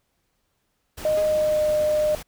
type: noise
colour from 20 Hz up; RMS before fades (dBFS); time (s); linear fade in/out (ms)
pink; -37; 0.97-2.23; 10
type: tone with pitch glide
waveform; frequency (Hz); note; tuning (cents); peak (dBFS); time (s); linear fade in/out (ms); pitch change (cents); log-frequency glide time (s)
sine; 617 to 607.8; D#5 to D#5; -15 to -41; -18; 1.05-2.15; 2; -26; 1.21-1.73
type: tone with exponential decay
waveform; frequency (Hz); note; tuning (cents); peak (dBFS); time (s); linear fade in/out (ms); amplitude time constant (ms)
sawtooth; 413.9; G#4; -6; -27; 1.17-1.36; 5; 41
effects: pink hiss -72 dBFS RMS until 2.27 s